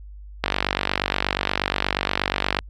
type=click train; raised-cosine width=0.3 ms; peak=-3 dBFS; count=105; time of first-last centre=0.44-2.589 s; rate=48.4 Hz; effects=added 50 Hz sine -37 dBFS peak until 2.69 s + AAC 64 kbps